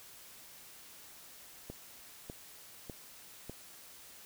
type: click train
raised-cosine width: 2 ms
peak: -29 dBFS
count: 4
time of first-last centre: 1.7-3.496 s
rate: 1.67 Hz
effects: white hiss -54 dBFS RMS until 4.25 s